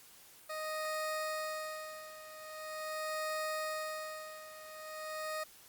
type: tone with tremolo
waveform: 20% pulse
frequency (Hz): 622.3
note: D#5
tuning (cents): 0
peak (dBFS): -30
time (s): 0.49-5.44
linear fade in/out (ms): 10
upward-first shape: sine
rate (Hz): 0.43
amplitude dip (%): 80
effects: white hiss -58 dBFS RMS until 5.68 s + Opus 48 kbps